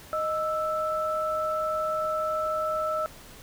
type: tone pair together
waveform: sine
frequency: 622.3 / 1318.6 Hz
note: D#5 / E6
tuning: 0 / 0 cents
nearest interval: octave + minor second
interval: 1300 cents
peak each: -28 dBFS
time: 0.13-3.06 s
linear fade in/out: 0 ms
effects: pink hiss -48 dBFS RMS until 3.42 s